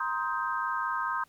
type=chord; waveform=sine; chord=C minor seventh; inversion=third; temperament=just; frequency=941.9 / 1046.5 / 1255.8 / 1569.8 Hz; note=Bb5 / C6 / Eb6 / G6; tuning=+18 / 0 / +16 / +2 cents; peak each=-35 / -33 / -33 / -34 dBFS; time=0-1.24 s; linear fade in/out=5 ms; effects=pink hiss -64 dBFS RMS until 1.28 s